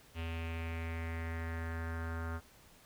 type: tone with low-pass filter sweep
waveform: square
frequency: 82.41 Hz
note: E2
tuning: in tune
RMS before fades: -39 dBFS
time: 0.14-2.41 s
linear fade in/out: 50 ms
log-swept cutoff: 2800 to 1400 Hz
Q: 4.3
effects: pink hiss -61 dBFS RMS until 2.85 s